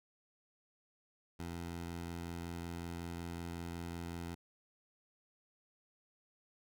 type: tone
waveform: 15% pulse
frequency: 85.4 Hz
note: F2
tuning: 38 cents flat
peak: -35 dBFS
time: 1.39-4.35 s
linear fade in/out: 10 ms
effects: none